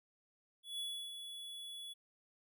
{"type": "tone with ADSR envelope", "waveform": "square", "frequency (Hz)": 3400, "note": "G#7", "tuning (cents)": 40, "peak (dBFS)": -39, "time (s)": [0.63, 1.94], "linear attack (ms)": 160, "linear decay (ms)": 320, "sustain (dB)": -7, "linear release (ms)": 19, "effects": []}